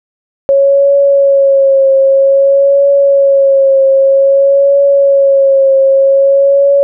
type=tone with vibrato; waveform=sine; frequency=550 Hz; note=C#5; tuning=14 cents flat; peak=-4 dBFS; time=0.49-6.83 s; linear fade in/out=0 ms; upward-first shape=triangle; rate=0.52 Hz; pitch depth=36 cents each way; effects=none